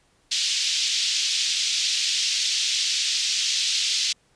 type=band-pass noise; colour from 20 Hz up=pink; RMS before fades=-24 dBFS; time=0.31-4.13 s; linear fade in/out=10 ms; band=3100 to 6200 Hz; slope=24 dB/octave; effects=pink hiss -63 dBFS RMS until 4.35 s + resampled to 22050 Hz

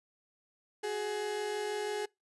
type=tone pair together; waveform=35% pulse; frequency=373.9 / 420 Hz; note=F#4 / G#4; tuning=+18 / +19 cents; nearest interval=major second; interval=201 cents; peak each=-39 / -32 dBFS; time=0.83-2.06 s; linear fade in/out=10 ms; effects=noise-tail reverb RT60 0.2 s tail -25 dB re dry + resampled to 24000 Hz

